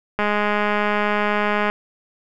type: click train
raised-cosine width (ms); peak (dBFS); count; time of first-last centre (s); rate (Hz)
0.5; -6; 315; 0.19-1.7; 208
effects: none